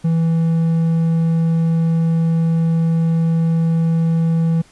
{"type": "tone", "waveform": "triangle", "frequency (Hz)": 164.4, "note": "E3", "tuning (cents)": -4, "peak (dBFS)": -11, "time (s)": [0.04, 4.62], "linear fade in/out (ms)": 10, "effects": ["pink hiss -50 dBFS RMS until 4.71 s", "resampled to 24000 Hz"]}